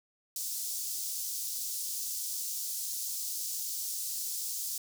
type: high-pass noise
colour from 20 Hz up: pink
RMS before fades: -36 dBFS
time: 0.36-4.78 s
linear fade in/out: 2 ms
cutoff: 5300 Hz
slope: 24 dB/octave
effects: none